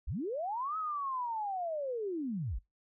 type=linear two-way sweep; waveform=sine; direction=up then down; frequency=33.94 to 1297 to 33.94 Hz; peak=-33 dBFS; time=0.07-2.59 s; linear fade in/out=10 ms; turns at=0.77 s; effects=noise-tail reverb RT60 0.2 s tail -23 dB re dry